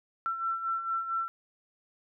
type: beating tone pair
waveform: sine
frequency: 1342 / 1346.4 Hz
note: E6 / E6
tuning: +31 / +36 cents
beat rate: 4.4 Hz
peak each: -37 / -30 dBFS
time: 0.26-1.28 s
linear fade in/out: 0 ms
effects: none